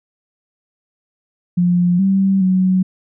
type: tone with pitch steps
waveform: sine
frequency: 176.6 / 193.5 / 186.1 Hz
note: F3 / G3 / F#3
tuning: +20 / -22 / +10 cents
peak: -11 dBFS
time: 1.57-2.83 s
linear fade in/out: 10 ms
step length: 420 ms
effects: none